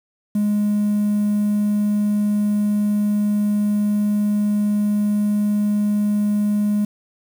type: tone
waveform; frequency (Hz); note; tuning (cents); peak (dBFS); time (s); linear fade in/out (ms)
triangle; 207.7; G#3; 0; -13; 0.35-6.85; 5
effects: tanh soft clip ceiling -11 dBFS + 7-bit